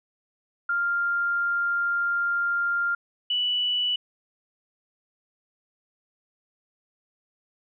sine tone pair in turn, 1396.9 / 2960 Hz, F6 / F#7, 0 / 0 cents, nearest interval octave + minor second, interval 1300 cents, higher second, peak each -22 dBFS, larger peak neither, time 0.69-2.95 / 3.3-3.96 s, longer first, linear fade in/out 5 ms, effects none

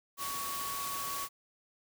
sine tone in noise, 1121 Hz, C#6, 19 cents sharp, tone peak -38 dBFS, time 0.17-1.29 s, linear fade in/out 50 ms, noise white, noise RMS -39 dBFS, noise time 0.17-1.29 s, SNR -2 dB, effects none

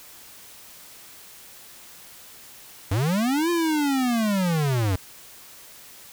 square linear two-way sweep, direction up then down, 88.4 to 349.2 to 88.4 Hz, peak -21 dBFS, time 2.91-4.96 s, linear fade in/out 5 ms, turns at 3.5 s, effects white hiss -46 dBFS RMS until 6.12 s

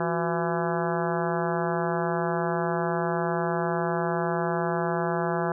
harmonic tone with a mistuned harmonic, 168.2 Hz, E3, 35 cents sharp, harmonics 1 / 2 / 3 / 4 / 5 / 6 / 7 / 8 / 9 / 10, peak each -30 / -30 / -33 / -31 / -33 / -35 / -37 / -38 / -38 / -40 dBFS, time 0-5.52 s, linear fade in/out 2 ms, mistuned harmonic 2, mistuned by +130 cents, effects none

